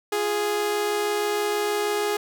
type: tone pair together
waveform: sawtooth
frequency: 349 / 415.3 Hz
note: F4 / G#4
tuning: -1 / 0 cents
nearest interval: minor third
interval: 301 cents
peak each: -28 / -19 dBFS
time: 0.12-2.17 s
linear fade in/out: 5 ms
effects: none